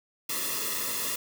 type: noise with comb filter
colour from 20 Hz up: white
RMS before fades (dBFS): -31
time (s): 0.29-1.16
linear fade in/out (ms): 5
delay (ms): 1.3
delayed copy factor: -0.95
effects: none